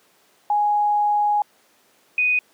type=tone pair in turn; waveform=sine; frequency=830.6 / 2489 Hz; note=G#5 / D#7; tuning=0 / 0 cents; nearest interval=octave + perfect fifth; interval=1900 cents; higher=second; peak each=-16 dBFS; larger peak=neither; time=0.5-1.42 / 2.18-2.39 s; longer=first; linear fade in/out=2 ms; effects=pink hiss -58 dBFS RMS until 2.53 s + high-pass 300 Hz 12 dB/octave